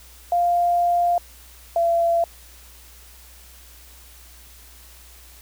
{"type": "tone pair in turn", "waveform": "sine", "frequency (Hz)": [698.5, 678.2], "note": ["F5", "E5"], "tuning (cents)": [0, 49], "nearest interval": "minor second", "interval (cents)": 51, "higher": "first", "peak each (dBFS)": -16, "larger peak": "neither", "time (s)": [[0.32, 1.18], [1.76, 2.24]], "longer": "first", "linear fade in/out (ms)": 2, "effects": ["added 60 Hz sine -47 dBFS peak until 5.41 s", "white hiss -48 dBFS RMS until 5.41 s"]}